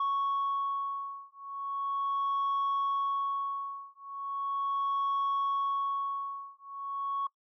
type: beating tone pair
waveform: sine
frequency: 1108.7 / 1109.08 Hz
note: C#6 / C#6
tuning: 0 / +1 cents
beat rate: 0.38 Hz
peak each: -31 / -31 dBFS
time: 0-7.27 s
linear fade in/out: 5 ms
effects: noise-tail reverb RT60 0.1 s tail -23 dB re dry + tanh soft clip ceiling -25 dBFS